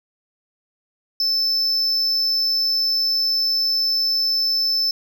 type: tone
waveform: triangle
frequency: 5274 Hz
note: E8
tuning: in tune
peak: -16 dBFS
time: 1.2-4.91 s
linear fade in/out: 2 ms
effects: none